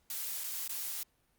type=noise with dropouts; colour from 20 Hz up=blue; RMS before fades=-38 dBFS; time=0.1-1.03 s; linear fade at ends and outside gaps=1 ms; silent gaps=0.437-0.441 / 0.678-0.694 s; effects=pink hiss -73 dBFS RMS until 1.38 s + Opus 48 kbps